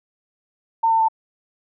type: tone with pitch steps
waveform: sine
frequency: 907 / 898.7 / 890.4 Hz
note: A#5 / A5 / A5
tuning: -48 / +36 / +20 cents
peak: -14 dBFS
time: 0.83-1.085 s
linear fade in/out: 10 ms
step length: 85 ms
effects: none